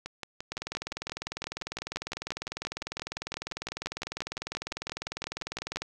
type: two click trains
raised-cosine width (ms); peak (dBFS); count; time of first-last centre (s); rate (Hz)
0.2; -19 / -16; 34 / 107; 0.06-5.759 / 0.52-5.82; 5.79 / 20
effects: none